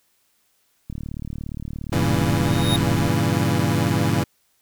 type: click train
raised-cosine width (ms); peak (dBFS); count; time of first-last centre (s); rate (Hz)
5; -19; 82; 0.9-3.077; 37.2
type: chord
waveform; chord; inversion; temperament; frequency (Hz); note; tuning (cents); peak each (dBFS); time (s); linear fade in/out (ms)
25% pulse; G diminished seventh; none; equal; 98 / 116.54 / 138.59 / 164.81; G2 / Bb2 / Db3 / Fb3; 0 / 0 / 0 / 0; -20; 1.92-4.24; 10
type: tone with exponential growth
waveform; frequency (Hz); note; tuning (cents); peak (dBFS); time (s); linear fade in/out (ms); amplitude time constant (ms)
square; 3729; A#7; 0; -20; 2.3-2.76; 1; 100
effects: white hiss -65 dBFS RMS until 4.61 s